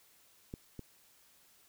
clicks, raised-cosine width 3 ms, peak -28 / -30 dBFS, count 2, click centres 0.539 / 0.793 s, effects white hiss -65 dBFS RMS until 1.68 s

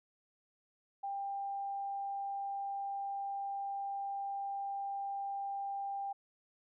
sine tone, 794 Hz, G5, 22 cents sharp, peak -36 dBFS, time 1.03-6.13 s, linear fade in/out 10 ms, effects none

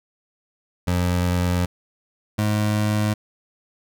25% pulse tone pair in turn, 89 / 105.84 Hz, F2 / G#2, +33 / +33 cents, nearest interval minor third, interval 300 cents, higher second, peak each -15 dBFS, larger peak neither, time 0.87-1.66 / 2.38-3.14 s, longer first, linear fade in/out 10 ms, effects none

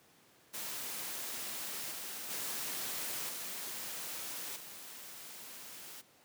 white noise with level steps, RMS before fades -41 / -43 / -39 / -42 / -49 dBFS, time 0.53-6.02 s, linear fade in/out 20 ms, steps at 1.91 / 2.3 / 3.29 / 4.56 s, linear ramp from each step 2 ms, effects pink hiss -64 dBFS RMS until 6.24 s + high-pass 150 Hz 12 dB/octave

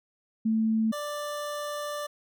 sine / 25% pulse tone pair in turn, 221.3 / 588.9 Hz, A3 / D5, +10 / +5 cents, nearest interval octave + perfect fourth, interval 1695 cents, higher second, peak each -22 / -28 dBFS, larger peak first, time 0.45-0.92 / 0.92-2.07 s, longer second, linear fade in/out 10 ms, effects none

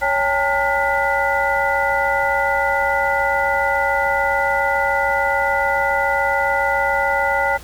sine tone cluster, 557 / 806 / 893 / 1430 / 1992 Hz, C#5 / G5 / A5 / F6 / B6, +8 / +48 / +25 / +41 / +14 cents, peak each -22 dBFS, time 0.01-7.58 s, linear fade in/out 20 ms, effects added 60 Hz sine -37 dBFS peak until 7.63 s + pink hiss -41 dBFS RMS until 7.63 s

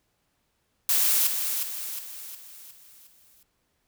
blue noise with echo, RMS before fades -22 dBFS, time 0.89-1.27 s, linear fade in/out 2 ms, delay 360 ms, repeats 6, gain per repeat -6 dB, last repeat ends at 3.43 s, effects pink hiss -73 dBFS RMS until 3.87 s

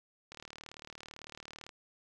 click train, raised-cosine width 0.2 ms, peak -29 dBFS, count 53, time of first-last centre 0.32-1.692 s, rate 37.9 Hz, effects none

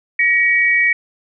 sine tone pair together, 1904 / 2266 Hz, A#6 / C#7, +36 / +37 cents, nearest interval minor third, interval 301 cents, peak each -14 dBFS, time 0.19-0.93 s, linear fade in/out 5 ms, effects none

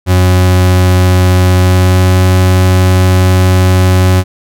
40% pulse tone with pitch glide, 91.5 to 92.4 Hz, F#2 to F#2, -19 to -2 cents, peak -4 dBFS, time 0.06-4.24 s, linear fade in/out 50 ms, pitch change +17 cents, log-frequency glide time 1.52-2.2 s, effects none

